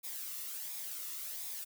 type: noise with flanger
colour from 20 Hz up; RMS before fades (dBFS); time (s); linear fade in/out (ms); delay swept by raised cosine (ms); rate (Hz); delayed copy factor
blue; -42; 0.03-1.65; 20; 0.67 to 1.29; 1.4; -0.5
effects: none